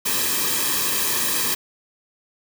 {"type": "noise with comb filter", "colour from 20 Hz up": "white", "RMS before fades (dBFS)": -22, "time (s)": [0.05, 1.55], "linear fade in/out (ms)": 10, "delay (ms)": 1.4, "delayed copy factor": -0.75, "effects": []}